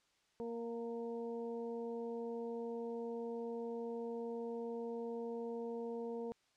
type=harmonic tone with a mistuned harmonic; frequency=233.1 Hz; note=A#3; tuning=in tune; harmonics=1 / 2 / 3 / 4; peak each=-45 / -41 / -54 / -54 dBFS; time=0.4-6.32 s; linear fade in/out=0 ms; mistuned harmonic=4; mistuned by=-22 cents; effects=white hiss -75 dBFS RMS until 6.56 s + low-pass 6000 Hz 12 dB/octave